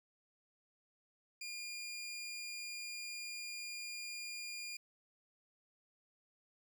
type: tone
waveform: 20% pulse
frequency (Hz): 2413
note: D7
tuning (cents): +46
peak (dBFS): -38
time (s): 1.41-4.77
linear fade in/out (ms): 5
effects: none